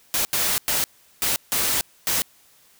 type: noise bursts at uneven times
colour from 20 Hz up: white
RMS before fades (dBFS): -22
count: 6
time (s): 0.14-0.25 / 0.33-0.58 / 0.68-0.84 / 1.22-1.36 / 1.52-1.81 / 2.07-2.22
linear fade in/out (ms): 0
effects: white hiss -56 dBFS RMS until 2.79 s